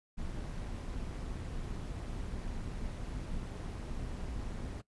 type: noise with amplitude modulation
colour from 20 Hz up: brown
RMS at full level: -37 dBFS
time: 0.17-4.82 s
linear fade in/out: 20 ms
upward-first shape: sine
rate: 204 Hz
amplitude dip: 55%
effects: noise-tail reverb RT60 0.1 s tail -19 dB re dry + resampled to 24000 Hz